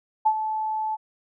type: tone with ADSR envelope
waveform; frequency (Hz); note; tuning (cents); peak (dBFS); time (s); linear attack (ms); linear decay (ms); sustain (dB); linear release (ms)
sine; 869; A5; -22; -14; 0.25-0.97; 16; 65; -10; 30
effects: none